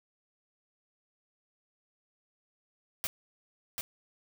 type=noise with echo; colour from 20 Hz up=white; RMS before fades=-33 dBFS; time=3.04-3.07 s; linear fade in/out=0 ms; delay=740 ms; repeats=1; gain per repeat=-3 dB; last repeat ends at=3.81 s; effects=none